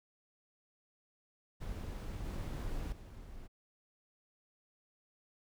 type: noise with level steps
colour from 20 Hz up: brown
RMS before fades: -41 / -39 / -50 dBFS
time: 1.6-3.48 s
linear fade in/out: 20 ms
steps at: 2.25 / 2.92 s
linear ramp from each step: 5 ms
effects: none